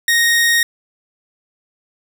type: tone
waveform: sawtooth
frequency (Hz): 1864.7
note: A#6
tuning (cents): 0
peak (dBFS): -8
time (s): 0.08-0.63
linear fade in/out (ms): 2
effects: none